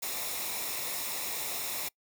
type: noise with comb filter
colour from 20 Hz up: white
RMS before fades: -35 dBFS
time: 0.02-1.89 s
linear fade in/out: 10 ms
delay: 0.65 ms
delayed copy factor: -0.55
effects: noise-tail reverb RT60 0.1 s tail -25 dB re dry